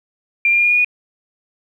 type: tone with pitch steps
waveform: sine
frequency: 2382 / 2397 / 2412 / 2428 / 2443 / 2459 Hz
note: D7 / D7 / D7 / D#7 / D#7 / D#7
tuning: +24 / +35 / +46 / -43 / -32 / -21 cents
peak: -11 dBFS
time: 0.45-0.846 s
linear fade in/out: 2 ms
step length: 66 ms
effects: 8-bit